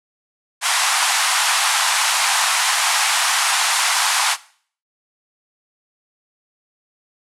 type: band-pass noise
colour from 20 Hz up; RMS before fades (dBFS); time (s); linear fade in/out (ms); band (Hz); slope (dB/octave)
pink; -18; 0.61-4.37; 50; 770 to 11000; 48
effects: noise-tail reverb RT60 0.5 s tail -19 dB re dry